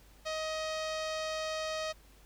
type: tone with low-pass filter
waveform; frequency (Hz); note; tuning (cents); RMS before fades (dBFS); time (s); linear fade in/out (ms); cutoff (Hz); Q
sawtooth; 629; D#5; +19; -36; 0.25-1.93; 20; 5300; 1.7
effects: added 50 Hz sine -58 dBFS peak until 2.25 s + pink hiss -62 dBFS RMS until 2.25 s